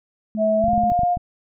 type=tone; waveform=sine; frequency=215 Hz; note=A3; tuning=40 cents flat; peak=-23 dBFS; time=0.35-0.9 s; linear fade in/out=0 ms
type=tone with pitch glide; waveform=sine; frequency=649 to 707.7 Hz; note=E5 to F5; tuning=-27 to +23 cents; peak=-16 dBFS; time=0.37-1.18 s; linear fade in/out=50 ms; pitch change=+150 cents; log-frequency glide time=0.59-0.71 s
type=clicks; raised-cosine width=5 ms; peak=-16 dBFS; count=9; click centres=0.641 / 0.684 / 0.734 / 0.779 / 0.837 / 0.919 / 0.992 / 1.034 / 1.171 s
effects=none